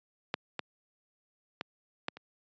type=clicks; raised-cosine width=0.3 ms; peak=-13 / -17 / -18 / -15 / -30 dBFS; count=5; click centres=0.341 / 0.593 / 1.611 / 2.084 / 2.17 s; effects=high-pass 150 Hz 12 dB/octave + resampled to 16000 Hz